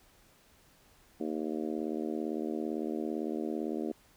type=harmonic tone; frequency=77.78 Hz; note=D#2; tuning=in tune; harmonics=3 / 4 / 5 / 6 / 7 / 8 / 9; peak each=-37 / -36 / -38 / -44 / -45 / -47 / -48 dBFS; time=1.2-3.92 s; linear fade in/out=5 ms; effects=pink hiss -63 dBFS RMS until 4.16 s